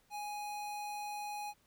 square tone, 830.6 Hz, G#5, in tune, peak -40 dBFS, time 0.1-1.54 s, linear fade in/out 50 ms, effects pink hiss -71 dBFS RMS until 1.66 s

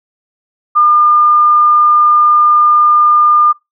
sine tone, 1206 Hz, D6, 46 cents sharp, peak -5 dBFS, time 0.75-3.53 s, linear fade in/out 20 ms, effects noise-tail reverb RT60 0.2 s tail -24 dB re dry

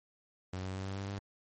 sawtooth tone with pitch steps, 92.9 / 94.25 / 95.62 / 97.01 / 98.42 / 99.86 Hz, F#2 / F#2 / G2 / G2 / G2 / G2, +7 / +32 / -43 / -18 / +7 / +33 cents, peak -33 dBFS, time 0.53-1.19 s, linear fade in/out 5 ms, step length 110 ms, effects MP3 32 kbps

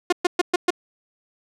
sawtooth tone bursts, 355.9 Hz, F4, 33 cents sharp, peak -11 dBFS, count 5, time 0.1-0.705 s, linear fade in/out 5 ms, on 25 ms, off 120 ms, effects low-pass 8000 Hz 12 dB/octave

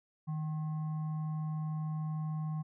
sine tone with frequency modulation, 155.56 Hz, D#3, in tune, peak -33 dBFS, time 0.27-2.63 s, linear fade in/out 20 ms, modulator 921 Hz, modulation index 0.23, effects none

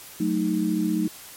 sine chord, D# diminished, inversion first, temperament equal, 185 / 220 / 311.1 Hz, F#3 / A3 / D#4, 0 / 0 / 0 cents, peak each -26 / -26 / -24 dBFS, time 0.2-1.08 s, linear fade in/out 5 ms, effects white hiss -43 dBFS RMS until 1.36 s + MP3 64 kbps

